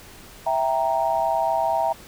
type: chord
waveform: sine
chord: E diminished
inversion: none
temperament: equal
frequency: 659.3 / 784 / 932.3 Hz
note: E5 / G5 / Bb5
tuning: 0 / 0 / 0 cents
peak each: -23 / -24 / -24 dBFS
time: 0.46-1.93 s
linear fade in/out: 10 ms
effects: pink hiss -45 dBFS RMS until 2.07 s